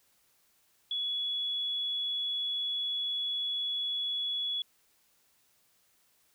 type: tone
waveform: sine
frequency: 3386 Hz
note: G#7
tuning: 33 cents sharp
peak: -30 dBFS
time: 0.91-4.62 s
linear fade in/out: 2 ms
effects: white hiss -69 dBFS RMS until 6.34 s